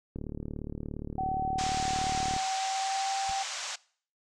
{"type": "click train", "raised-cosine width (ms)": 3, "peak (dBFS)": -24, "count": 83, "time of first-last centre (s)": [0.16, 2.364], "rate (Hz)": 37.2}
{"type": "tone with pitch glide", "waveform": "sine", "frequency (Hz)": [760, 780], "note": ["F#5", "G5"], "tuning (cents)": [46, -9], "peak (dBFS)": -29, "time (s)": [1.18, 3.43], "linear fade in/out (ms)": 5, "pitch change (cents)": 45, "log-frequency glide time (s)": [2.24, 3.14]}
{"type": "band-pass noise", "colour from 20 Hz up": "white", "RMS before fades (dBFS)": -37, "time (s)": [1.58, 3.76], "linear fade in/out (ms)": 10, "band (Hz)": [580, 7500], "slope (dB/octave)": 48}
{"type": "noise with exponential decay", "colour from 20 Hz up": "brown", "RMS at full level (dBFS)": -37, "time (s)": [3.29, 3.37], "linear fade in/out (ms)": 1, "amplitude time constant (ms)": 16}
{"effects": ["noise-tail reverb RT60 0.5 s tail -22 dB re dry"]}